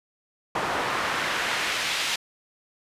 pink noise with band-pass filter sweep, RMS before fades -27 dBFS, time 0.55-2.16 s, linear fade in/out 5 ms, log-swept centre 890 to 3400 Hz, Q 0.94, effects resampled to 32000 Hz

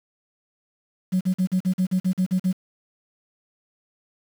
sine tone bursts, 185 Hz, F#3, in tune, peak -16 dBFS, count 11, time 1.12-2.529 s, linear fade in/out 20 ms, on 89 ms, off 43 ms, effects tanh soft clip ceiling -15 dBFS + 7-bit

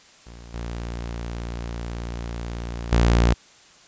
sawtooth tone with level steps, 58.27 Hz, A#1, in tune, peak -36 / -25 / -11 dBFS, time 0.26-3.34 s, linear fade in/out 10 ms, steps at 0.54 / 2.92 s, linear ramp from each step 5 ms, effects white hiss -51 dBFS RMS until 3.87 s + resampled to 16000 Hz

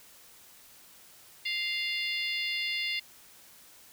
harmonic tone with a mistuned harmonic, 698 Hz, F5, 1 cent flat, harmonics 3 / 4 / 5 / 6 / 7, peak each -33 / -35 / -37 / -39 / -40 dBFS, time 1.45-3 s, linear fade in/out 10 ms, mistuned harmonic 6, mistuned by +45 cents, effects white hiss -55 dBFS RMS until 3.92 s

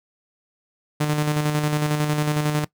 sawtooth tone with tremolo, 150 Hz, D3, 37 cents sharp, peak -14 dBFS, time 1-2.65 s, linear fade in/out 10 ms, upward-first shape square, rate 11 Hz, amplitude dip 40%, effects noise-tail reverb RT60 0.1 s tail -20 dB re dry

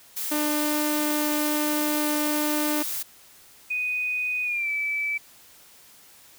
blue noise, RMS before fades -30 dBFS, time 0.16-3.03 s, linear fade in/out 10 ms
sawtooth tone, 299.8 Hz, D4, 36 cents sharp, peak -20 dBFS, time 0.31-2.83 s, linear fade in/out 10 ms
sine tone with pitch glide, 2489 to 2309 Hz, D#7 to D7, 0 to -30 cents, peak -24 dBFS, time 3.7-5.18 s, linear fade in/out 10 ms, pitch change -130 cents, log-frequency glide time 4.43-4.7 s
effects white hiss -52 dBFS RMS until 6.38 s

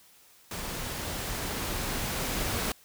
pink noise with level ramp, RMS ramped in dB -36 to -30 dBFS, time 0.51-2.72 s, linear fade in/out 2 ms, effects white hiss -58 dBFS RMS until 2.84 s

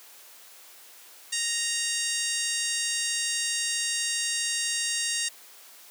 harmonic tone, 932.3 Hz, A#5, in tune, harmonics 2 / 3 / 4 / 5 / 6 / 7 / 8 / 9 / 10, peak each -35 / -35 / -35 / -35 / -35 / -35 / -35 / -35 / -35 dBFS, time 1.32-5.29 s, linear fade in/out 10 ms, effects white hiss -50 dBFS RMS until 5.9 s + high-pass 400 Hz 12 dB/octave

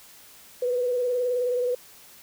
sine tone with vibrato, 493.9 Hz, B4, in tune, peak -22 dBFS, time 0.62-1.75 s, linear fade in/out 5 ms, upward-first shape sine, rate 19 Hz, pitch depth 37 cents each way, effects white hiss -50 dBFS RMS until 2.22 s

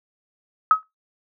sine tone with exponential decay, 1275 Hz, D#6, 42 cents sharp, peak -7 dBFS, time 0.71-0.83 s, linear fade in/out 1 ms, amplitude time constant 25 ms, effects noise-tail reverb RT60 0.2 s tail -21 dB re dry

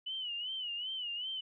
sine tone with vibrato, 2960 Hz, F#7, in tune, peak -36 dBFS, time 0.06-1.41 s, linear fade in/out 10 ms, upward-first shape sine, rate 2.6 Hz, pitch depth 100 cents each way, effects none

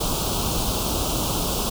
pink band-stop noise, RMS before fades -24 dBFS, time 0-1.7 s, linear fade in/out 10 ms, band 1300 to 2800 Hz, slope 48 dB/octave, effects none

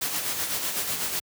white noise with tremolo, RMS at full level -27 dBFS, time 0.01-1.2 s, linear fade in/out 10 ms, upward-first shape sine, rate 8 Hz, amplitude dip 45%, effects high-pass 80 Hz 12 dB/octave

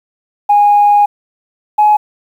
sine tone pair in turn, 823 / 842.7 Hz, G#5 / G#5, -16 / +25 cents, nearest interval unison, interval 41 cents, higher second, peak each -4 dBFS, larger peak neither, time 0.49-1.06 / 1.78-1.97 s, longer first, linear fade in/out 10 ms, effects tanh soft clip ceiling -1 dBFS + 7-bit

